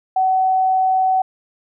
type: tone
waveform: sine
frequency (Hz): 754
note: F#5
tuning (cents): +32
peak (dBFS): -13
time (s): 0.16-1.22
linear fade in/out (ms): 5
effects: none